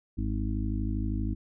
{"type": "harmonic tone", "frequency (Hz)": 52.6, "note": "G#1", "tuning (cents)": 23, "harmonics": [1, 2, 4, 5, 6], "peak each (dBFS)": [-30, -33, -36, -37, -38], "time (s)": [0.17, 1.35], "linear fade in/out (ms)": 20, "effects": []}